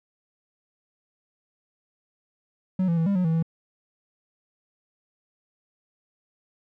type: tone with pitch steps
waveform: triangle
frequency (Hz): 186.3 / 168.3 / 163.6 / 199.8 / 181.8 / 162.3 / 163.8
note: F#3 / E3 / E3 / G3 / F#3 / E3 / E3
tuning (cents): +12 / +36 / -13 / +33 / -30 / -27 / -11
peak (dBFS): -18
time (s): 2.79-3.427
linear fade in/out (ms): 5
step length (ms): 91
effects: none